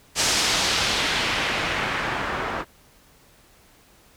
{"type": "noise with low-pass filter sweep", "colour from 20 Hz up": "white", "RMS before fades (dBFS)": -24, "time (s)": [0.15, 2.65], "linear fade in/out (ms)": 50, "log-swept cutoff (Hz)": [6600, 1200], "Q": 1.1, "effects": ["pink hiss -55 dBFS RMS until 4.16 s"]}